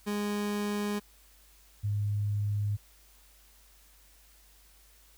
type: tone pair in turn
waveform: 30% pulse / sine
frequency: 206.4 / 103.2 Hz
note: G#3 / G#2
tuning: -10 / -10 cents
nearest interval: octave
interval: 1200 cents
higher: first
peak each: -27 dBFS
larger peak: neither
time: 0.06-1 / 1.83-2.77 s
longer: neither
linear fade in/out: 20 ms
effects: added 50 Hz sine -60 dBFS peak until 5.17 s + white hiss -61 dBFS RMS until 5.17 s